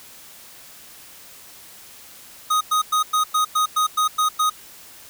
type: tone bursts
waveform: square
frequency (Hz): 1249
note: D#6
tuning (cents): +6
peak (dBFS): -17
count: 10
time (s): 2.5-4.5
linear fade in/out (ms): 10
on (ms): 110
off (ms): 100
effects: white hiss -44 dBFS RMS until 5.09 s